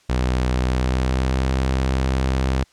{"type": "tone with pitch glide", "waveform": "sawtooth", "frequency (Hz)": [62.9, 65.46], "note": ["B1", "C2"], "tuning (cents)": [32, 1], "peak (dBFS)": -14, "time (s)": [0.09, 2.64], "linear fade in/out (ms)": 10, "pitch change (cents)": 69, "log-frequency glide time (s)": [0.61, 1.5], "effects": ["white hiss -57 dBFS RMS until 2.72 s", "low-pass 7000 Hz 12 dB/octave"]}